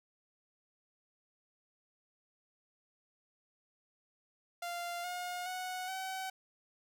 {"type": "tone with pitch steps", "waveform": "sawtooth", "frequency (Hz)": [695, 715.8, 737.2, 759.2], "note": ["F5", "F5", "F#5", "F#5"], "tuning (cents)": [-9, 42, -7, 44], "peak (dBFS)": -34, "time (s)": [4.62, 6.3], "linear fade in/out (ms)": 5, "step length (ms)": 420, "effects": []}